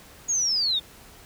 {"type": "linear sweep", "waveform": "sine", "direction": "down", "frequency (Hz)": [6750, 3520], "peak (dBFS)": -21, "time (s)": [0.28, 0.8], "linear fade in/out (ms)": 20, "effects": ["pink hiss -49 dBFS RMS until 1.25 s"]}